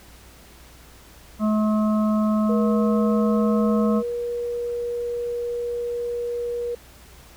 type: harmonic tone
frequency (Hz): 214.2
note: A3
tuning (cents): -46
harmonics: 1 / 3 / 5 / 6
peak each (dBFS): -18 / -28 / -32 / -34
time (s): 1.39-4.03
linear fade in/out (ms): 50
type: tone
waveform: sine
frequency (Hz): 478.5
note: A#4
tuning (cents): +45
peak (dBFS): -24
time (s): 2.49-6.75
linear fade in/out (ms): 5
effects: added 60 Hz sine -49 dBFS peak until 7.36 s + pink hiss -49 dBFS RMS until 7.36 s